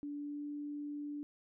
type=tone with pitch glide; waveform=sine; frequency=290 to 292.2 Hz; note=D4 to D4; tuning=-22 to -9 cents; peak=-39 dBFS; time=0.03-1.23 s; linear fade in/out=0 ms; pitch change=+13 cents; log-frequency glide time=0.15-0.45 s; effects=none